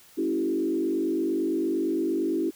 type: tone with frequency modulation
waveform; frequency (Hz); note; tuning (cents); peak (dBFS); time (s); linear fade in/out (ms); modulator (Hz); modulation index
sine; 329.6; E4; 0; -23; 0.17-2.51; 20; 48.8; 1.2
effects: white hiss -54 dBFS RMS until 2.55 s